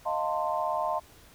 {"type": "chord", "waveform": "sine", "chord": "F dominant seventh", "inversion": "third", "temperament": "equal with one note detuned", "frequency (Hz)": [622.3, 698.5, 895.4, 1046.5], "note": ["Eb5", "F5", "A5", "C6"], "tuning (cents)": [0, 0, 30, 0], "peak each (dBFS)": -32, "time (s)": [0.05, 1], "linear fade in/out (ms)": 20, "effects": ["pink hiss -55 dBFS RMS until 1.34 s"]}